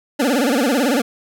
25% pulse tone with vibrato, 261.6 Hz, C4, in tune, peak -11 dBFS, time 0.19-1.02 s, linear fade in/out 10 ms, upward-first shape sine, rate 18 Hz, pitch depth 220 cents each way, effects none

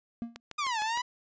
triangle tone with exponential decay, 233.1 Hz, A#3, in tune, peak -27 dBFS, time 0.22-0.4 s, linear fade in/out 0 ms, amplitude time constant 37 ms
click train, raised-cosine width 0.2 ms, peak -23 dBFS, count 5, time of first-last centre 0.36-0.973 s, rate 6.52 Hz
sawtooth exponential two-way sweep, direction down then up, 1244.5 to 838 to 999 Hz, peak -25 dBFS, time 0.58-1.02 s, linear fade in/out 10 ms, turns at 0.8 s
effects resampled to 16000 Hz

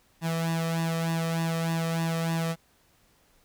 sawtooth tone with flanger, 164.81 Hz, E3, in tune, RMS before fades -28 dBFS, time 0.21-2.56 s, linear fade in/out 50 ms, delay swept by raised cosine 1.1 to 1.63 ms, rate 3.3 Hz, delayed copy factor +0.75, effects pink hiss -64 dBFS RMS until 3.44 s

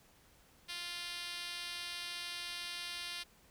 5% pulse tone with band-pass filter, 349.2 Hz, F4, in tune, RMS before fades -43 dBFS, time 0.68-3.24 s, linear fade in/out 20 ms, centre 4800 Hz, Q 0.87, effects pink hiss -65 dBFS RMS until 3.5 s

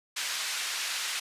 pink band-pass noise, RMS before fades -33 dBFS, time 0.16-1.2 s, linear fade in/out 10 ms, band 1900 to 8100 Hz, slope 12 dB/octave, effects resampled to 32000 Hz

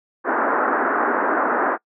white band-pass noise, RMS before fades -20 dBFS, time 0.24-1.78 s, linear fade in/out 50 ms, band 240 to 1600 Hz, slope 48 dB/octave, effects noise-tail reverb RT60 0.1 s tail -25 dB re dry

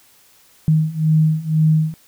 sine beating tone pair, 155.56 / 157.56 Hz, D#3 / D#3, 0 / +22 cents, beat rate 2 Hz, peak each -17 / -15 dBFS, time 0.68-1.94 s, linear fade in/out 0 ms, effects white hiss -52 dBFS RMS until 2.07 s

